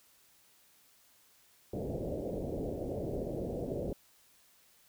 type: low-pass noise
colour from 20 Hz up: white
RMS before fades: -37 dBFS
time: 1.73-3.93 s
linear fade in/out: 2 ms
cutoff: 610 Hz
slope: 48 dB/octave
effects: white hiss -65 dBFS RMS until 4.88 s